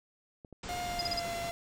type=clicks; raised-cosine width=2 ms; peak=-35 dBFS; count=7; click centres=0.448 / 0.527 / 0.667 / 0.763 / 0.941 / 0.988 / 1.025 s
type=low-pass noise; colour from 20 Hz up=pink; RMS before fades=-42 dBFS; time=0.63-1.5 s; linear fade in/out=5 ms; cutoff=8100 Hz; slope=96 dB/octave
type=tone with pitch glide; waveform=45% pulse; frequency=711 to 683.6 Hz; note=F5 to F5; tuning=+31 to -37 cents; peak=-35 dBFS; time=0.69-1.51 s; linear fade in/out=0 ms; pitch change=-68 cents; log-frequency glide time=0.8-1.27 s
type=tone bursts; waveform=sine; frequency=4978 Hz; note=D#8; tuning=in tune; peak=-30 dBFS; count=4; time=0.99-1.195 s; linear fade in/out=2 ms; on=22 ms; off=39 ms
effects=none